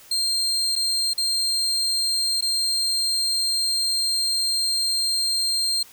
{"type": "tone with dropouts", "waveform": "35% pulse", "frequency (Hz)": 4186, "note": "C8", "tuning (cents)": 0, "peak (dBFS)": -19, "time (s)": [0.11, 5.83], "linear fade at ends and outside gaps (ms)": 5, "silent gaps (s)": [[0.755, 0.761], [1.135, 1.178], [2.41, 2.423]], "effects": ["white hiss -48 dBFS RMS until 5.92 s"]}